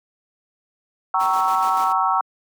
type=chord; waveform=sine; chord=G diminished seventh; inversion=none; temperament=equal with one note detuned; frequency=765.2 / 932.3 / 1108.7 / 1318.5 Hz; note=G5 / Bb5 / Db6 / Fb6; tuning=-42 / 0 / 0 / 0 cents; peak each=-22 dBFS; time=1.14-2.21 s; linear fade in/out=2 ms
type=noise with tremolo; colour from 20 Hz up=pink; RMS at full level=-34 dBFS; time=1.19-1.93 s; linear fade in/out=20 ms; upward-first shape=square; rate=6.9 Hz; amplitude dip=45%
effects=high-pass 300 Hz 12 dB/octave